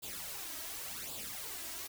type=noise with flanger; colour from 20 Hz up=white; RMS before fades=-43 dBFS; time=0.02-1.88 s; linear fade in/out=20 ms; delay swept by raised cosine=0.25 to 3.15 ms; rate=0.9 Hz; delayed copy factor=+0.7; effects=none